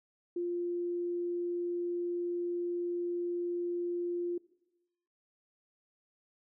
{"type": "tone", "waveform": "sine", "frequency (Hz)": 349.2, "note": "F4", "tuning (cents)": 0, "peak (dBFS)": -31, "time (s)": [0.36, 4.38], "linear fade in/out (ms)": 5, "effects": ["noise-tail reverb RT60 1.0 s tail -21 dB re dry"]}